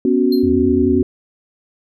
sine chord, B suspended second, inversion none, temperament equal, 246.9 / 277.2 / 370 Hz, B3 / C#4 / F#4, 0 / 0 / 0 cents, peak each -16 dBFS, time 0.05-1.03 s, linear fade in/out 2 ms
square tone with exponential decay, 4186 Hz, C8, in tune, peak -24 dBFS, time 0.32-0.5 s, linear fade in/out 5 ms, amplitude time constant 37 ms
sine tone with vibrato, 84.3 Hz, E2, 39 cents sharp, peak -22 dBFS, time 0.43-1.03 s, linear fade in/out 5 ms, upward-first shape sine, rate 9.6 Hz, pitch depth 170 cents each way
effects none

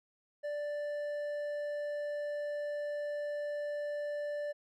triangle tone with hard clipping, 587.3 Hz, D5, in tune, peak -36 dBFS, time 0.43-4.53 s, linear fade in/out 20 ms, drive 9 dB, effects none

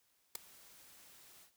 white noise with ADSR envelope, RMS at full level -36 dBFS, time 0.35-1.52 s, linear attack 4 ms, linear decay 6 ms, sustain -24 dB, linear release 100 ms, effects white hiss -75 dBFS RMS until 1.56 s

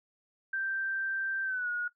sine tone with pitch glide, 1568 to 1446.2 Hz, G6 to F#6, 0 to -40 cents, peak -30 dBFS, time 0.53-1.88 s, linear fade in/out 5 ms, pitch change -140 cents, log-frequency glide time 1.44-1.69 s, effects noise-tail reverb RT60 0.1 s tail -17 dB re dry

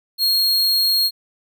45% pulse tone, 4264 Hz, C8, 32 cents sharp, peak -14 dBFS, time 0.18-1.11 s, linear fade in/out 50 ms, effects none

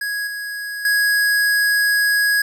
square tone with level steps, 1661.2 Hz, G#6, in tune, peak -22 / -26 / -15 dBFS, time 0.01-2.42 s, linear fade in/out 5 ms, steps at 0.27 / 0.85 s, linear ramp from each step 2 ms, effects none

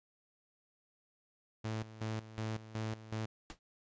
sawtooth tone with tremolo, 110 Hz, A2, in tune, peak -32 dBFS, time 1.64-3.26 s, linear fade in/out 10 ms, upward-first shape square, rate 2.7 Hz, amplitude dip 80%
pink noise with exponential decay, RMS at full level -41 dBFS, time 3.5-3.59 s, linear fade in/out 0 ms, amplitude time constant 18 ms
effects resampled to 16000 Hz

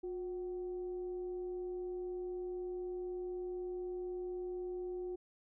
sine tone with frequency modulation, 360 Hz, F#4, 47 cents flat, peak -38 dBFS, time 0.03-5.16 s, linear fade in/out 10 ms, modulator 398 Hz, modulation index 0.23, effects none

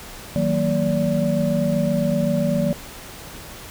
sine tone cluster, 160.4 / 188.1 / 233.6 / 577 Hz, E3 / F#3 / A#3 / D5, -47 / +29 / +4 / -31 cents, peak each -23 dBFS, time 0.36-2.73 s, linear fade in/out 0 ms, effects pink hiss -38 dBFS RMS until 3.7 s

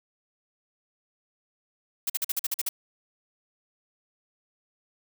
blue noise bursts, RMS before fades -27 dBFS, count 9, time 2.07-2.69 s, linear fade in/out 5 ms, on 28 ms, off 46 ms, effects none

